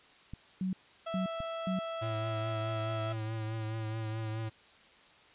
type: clicks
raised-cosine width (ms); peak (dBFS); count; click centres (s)
5; -29; 2; 0.336 / 1.404
type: tone bursts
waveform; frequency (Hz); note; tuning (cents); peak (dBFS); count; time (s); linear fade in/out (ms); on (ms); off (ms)
sine; 186.9; F#3; +18; -30; 3; 0.61-1.79; 2; 120; 410
type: tone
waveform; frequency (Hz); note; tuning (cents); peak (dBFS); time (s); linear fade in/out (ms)
30% pulse; 659.3; E5; 0; -33; 1.06-3.13; 10
type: tone with vibrato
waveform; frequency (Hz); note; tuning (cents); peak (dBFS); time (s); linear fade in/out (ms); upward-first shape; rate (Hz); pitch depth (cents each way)
square; 110.4; A2; +6; -35; 2.01-4.5; 20; triangle; 4.7; 37
effects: white hiss -59 dBFS RMS until 5.34 s + resampled to 8000 Hz